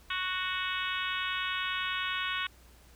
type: harmonic tone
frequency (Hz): 370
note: F#4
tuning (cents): 0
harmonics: 3 / 4 / 5 / 6 / 7 / 8 / 9 / 10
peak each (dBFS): -37 / -36 / -40 / -40 / -39 / -39 / -41 / -42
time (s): 0.1-2.47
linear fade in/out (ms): 5
effects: added 60 Hz sine -57 dBFS peak until 2.95 s + pink hiss -60 dBFS RMS until 2.95 s